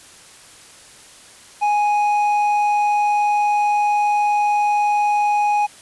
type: tone with hard clipping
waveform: sine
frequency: 830.6 Hz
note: G#5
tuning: in tune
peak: -16 dBFS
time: 1.61-5.67 s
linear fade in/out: 20 ms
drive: 5 dB
effects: white hiss -44 dBFS RMS until 5.81 s + resampled to 24000 Hz